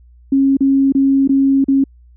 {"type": "tone with dropouts", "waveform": "sine", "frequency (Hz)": 272.3, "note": "C#4", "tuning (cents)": -31, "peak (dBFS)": -9, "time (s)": [0.32, 1.84], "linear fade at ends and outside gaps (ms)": 5, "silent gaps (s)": [[0.57, 0.606], [0.923, 0.949], [1.276, 1.292], [1.643, 1.683]], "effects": ["added 60 Hz sine -42 dBFS peak until 2.16 s"]}